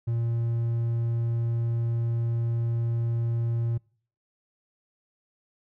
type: tone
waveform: triangle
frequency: 116.54 Hz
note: A#2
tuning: in tune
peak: -22 dBFS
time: 0.07-3.78 s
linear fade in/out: 10 ms
effects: noise-tail reverb RT60 0.5 s tail -26 dB re dry